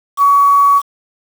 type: tone with quantisation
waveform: sine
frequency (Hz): 1129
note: C#6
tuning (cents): +31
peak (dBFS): -6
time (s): 0.17-0.82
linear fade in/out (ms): 50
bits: 5
effects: none